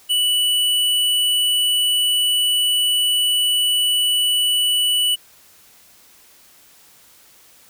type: tone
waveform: square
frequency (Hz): 2960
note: F#7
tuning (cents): 0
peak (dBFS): -16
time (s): 0.09-5.16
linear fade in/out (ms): 20
effects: white hiss -50 dBFS RMS until 7.69 s